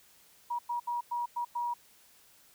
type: tone bursts at uneven times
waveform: sine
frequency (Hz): 957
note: A#5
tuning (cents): +45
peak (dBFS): -30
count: 6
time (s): 0.5-0.59 / 0.69-0.8 / 0.87-1.01 / 1.11-1.26 / 1.36-1.45 / 1.55-1.74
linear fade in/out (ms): 10
effects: white hiss -61 dBFS RMS until 2.54 s